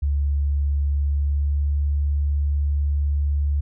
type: tone with pitch glide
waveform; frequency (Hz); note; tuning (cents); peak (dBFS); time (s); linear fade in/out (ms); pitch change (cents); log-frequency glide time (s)
sine; 71.3 to 72.09; C#2 to D2; +49 to -32; -18; 0.02-3.61; 10; +19; 0.94-1.74
effects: none